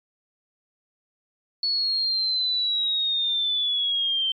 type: linear sweep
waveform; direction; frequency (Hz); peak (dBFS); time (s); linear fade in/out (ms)
sine; down; 4416 to 3112; -21; 1.63-4.32; 2
effects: MP3 96 kbps